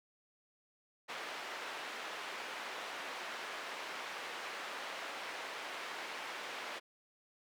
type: band-pass noise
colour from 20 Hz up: white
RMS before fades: -44 dBFS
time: 1.08-6.8 s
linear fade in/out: 20 ms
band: 440 to 2300 Hz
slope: 12 dB/octave
effects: none